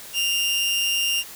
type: tone with amplitude modulation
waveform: sawtooth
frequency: 2800 Hz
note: F7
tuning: 4 cents sharp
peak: -15 dBFS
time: 0.13-1.24 s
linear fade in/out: 50 ms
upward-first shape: sine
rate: 181 Hz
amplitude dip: 45%
effects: white hiss -40 dBFS RMS until 1.35 s